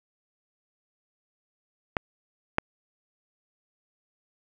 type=clicks; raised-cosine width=0.5 ms; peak=-9 / -6 dBFS; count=2; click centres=1.968 / 2.584 s; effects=none